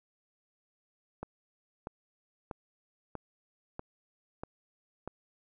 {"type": "click train", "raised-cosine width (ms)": 1, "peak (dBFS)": -24, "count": 7, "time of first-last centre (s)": [1.23, 5.076], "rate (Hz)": 1.56, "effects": []}